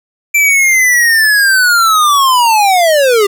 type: linear sweep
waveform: square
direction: down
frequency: 2351 to 389.3 Hz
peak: -7 dBFS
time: 0.34-3.27 s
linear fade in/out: 10 ms
effects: none